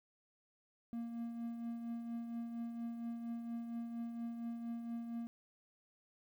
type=tone with tremolo; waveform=triangle; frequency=233.1 Hz; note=A#3; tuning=in tune; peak=-36 dBFS; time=0.93-5.27 s; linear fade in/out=0 ms; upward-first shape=triangle; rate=4.3 Hz; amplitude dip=50%; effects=12-bit